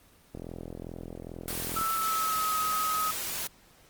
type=click train; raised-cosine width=2 ms; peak=-25 dBFS; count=63; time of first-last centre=0.35-1.812 s; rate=42.4 Hz
type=noise; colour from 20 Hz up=white; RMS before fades=-34 dBFS; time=1.48-3.47 s; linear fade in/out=0 ms
type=tone with pitch glide; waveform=sine; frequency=1318.5 to 1268.4 Hz; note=E6 to D#6; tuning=0 to +33 cents; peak=-27 dBFS; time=1.76-3.11 s; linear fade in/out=5 ms; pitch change=-67 cents; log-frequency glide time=1.93-2.53 s
effects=pink hiss -59 dBFS RMS until 3.89 s + Opus 24 kbps